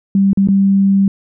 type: tone with dropouts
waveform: sine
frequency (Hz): 196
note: G3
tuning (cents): 0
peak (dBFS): -8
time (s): 0.15-1.08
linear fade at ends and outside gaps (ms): 2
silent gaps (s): 0.332-0.373 / 0.474-0.486
effects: none